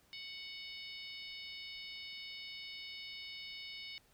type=harmonic tone; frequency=740 Hz; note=F#5; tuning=in tune; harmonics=3 / 4 / 5 / 6 / 7; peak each=-50 / -51 / -51 / -53 / -54 dBFS; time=0.13-3.98 s; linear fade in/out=0 ms; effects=pink hiss -69 dBFS RMS until 4.13 s